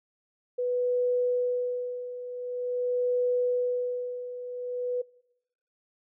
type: tone with tremolo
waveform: sine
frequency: 493.9 Hz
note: B4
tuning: in tune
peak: -22 dBFS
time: 0.58-5.02 s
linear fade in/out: 10 ms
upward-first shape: sine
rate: 0.46 Hz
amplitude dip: 75%
effects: noise-tail reverb RT60 0.9 s tail -24 dB re dry